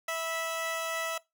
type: tone pair together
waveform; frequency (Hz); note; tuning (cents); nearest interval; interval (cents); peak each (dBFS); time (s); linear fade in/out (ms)
15% pulse; 655 / 984.1; E5 / B5; -11 / -6; perfect fifth; 705; -25 / -35; 0.08-1.18; 5
effects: noise-tail reverb RT60 0.2 s tail -21 dB re dry